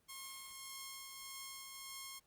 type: tone with tremolo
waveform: 5% pulse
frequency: 1076 Hz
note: C6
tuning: 48 cents sharp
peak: -34 dBFS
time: 0.08-2.2 s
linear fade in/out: 20 ms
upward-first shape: triangle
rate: 1.7 Hz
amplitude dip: 35%
effects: pink hiss -75 dBFS RMS until 2.26 s + Opus 24 kbps